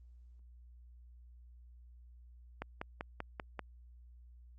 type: click train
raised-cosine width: 0.5 ms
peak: -24 dBFS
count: 6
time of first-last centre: 2.62-3.593 s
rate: 5.14 Hz
effects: added 60 Hz sine -54 dBFS peak until 4.58 s + Opus 32 kbps